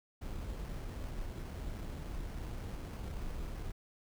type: noise with sample-and-hold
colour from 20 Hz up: brown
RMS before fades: -41 dBFS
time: 0.21-3.72 s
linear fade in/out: 10 ms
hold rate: 3675 Hz
effects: none